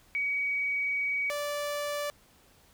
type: tone pair in turn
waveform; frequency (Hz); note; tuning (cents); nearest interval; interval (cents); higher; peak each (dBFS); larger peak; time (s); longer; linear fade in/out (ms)
sine / sawtooth; 2262 / 583.4; C#7 / D5; +34 / -12; octave + major seventh; 2346; first; -27 / -27; neither; 0.15-1.3 / 1.3-2.1; first; 0
effects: pink hiss -61 dBFS RMS until 2.73 s